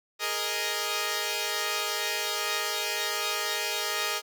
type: chord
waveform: 5% pulse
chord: Ab suspended second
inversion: none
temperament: equal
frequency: 415.3 / 466.2 / 622.3 Hz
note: Ab4 / Bb4 / Eb5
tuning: 0 / 0 / 0 cents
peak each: -21 dBFS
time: 0.19-4.22 s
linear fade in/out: 50 ms
effects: none